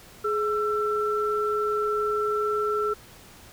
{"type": "tone pair together", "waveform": "sine", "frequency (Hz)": [421, 1339.6], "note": ["G#4", "E6"], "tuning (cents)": [24, 27], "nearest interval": "octave + minor sixth", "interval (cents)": 2003, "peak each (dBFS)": [-25, -26], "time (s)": [0.24, 2.94], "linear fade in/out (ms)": 10, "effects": ["pink hiss -49 dBFS RMS until 3.52 s"]}